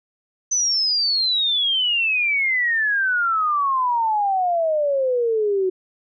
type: exponential sweep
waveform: sine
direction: down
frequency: 6140 to 366.8 Hz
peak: -17 dBFS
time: 0.51-5.7 s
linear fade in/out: 10 ms
effects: none